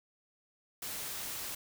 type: noise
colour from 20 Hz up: white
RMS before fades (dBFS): -40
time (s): 0.82-1.55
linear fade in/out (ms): 5
effects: none